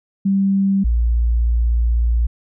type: tone pair in turn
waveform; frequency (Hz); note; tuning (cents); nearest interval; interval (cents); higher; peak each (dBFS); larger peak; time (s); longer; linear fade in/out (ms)
sine; 195.5 / 58.12; G3 / A#1; -4 / -4; octave + major sixth; 2100; first; -13; neither; 0.25-0.84 / 0.84-2.27; second; 10
effects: none